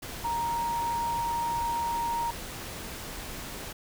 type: tone in noise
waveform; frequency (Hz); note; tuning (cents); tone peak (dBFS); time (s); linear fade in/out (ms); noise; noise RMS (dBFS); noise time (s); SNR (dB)
sine; 935; A#5; +5; -27; 0.24-2.31; 10; pink; -39; 0.02-3.73; +9
effects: none